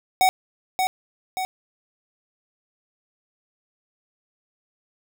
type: tone with echo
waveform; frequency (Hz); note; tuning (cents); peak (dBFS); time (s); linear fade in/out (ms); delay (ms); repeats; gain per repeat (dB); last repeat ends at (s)
square; 749; F#5; +21; -15; 0.21-0.29; 0; 580; 2; -5; 1.45
effects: none